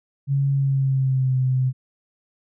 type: tone with pitch glide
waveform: sine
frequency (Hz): 138.59 to 129.31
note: C#3 to C3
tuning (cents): 0 to -20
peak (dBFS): -17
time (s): 0.27-1.73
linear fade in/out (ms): 50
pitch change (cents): -120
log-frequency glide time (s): 0.52-1.36
effects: none